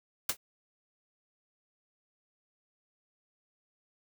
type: noise with exponential decay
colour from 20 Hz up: white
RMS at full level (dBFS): -24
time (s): 0.29-0.37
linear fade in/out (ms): 5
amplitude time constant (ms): 17
effects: none